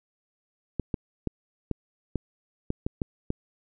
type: clicks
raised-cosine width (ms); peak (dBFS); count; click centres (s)
3; -14; 9; 0.797 / 0.942 / 1.273 / 1.713 / 2.157 / 2.704 / 2.865 / 3.018 / 3.304
effects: none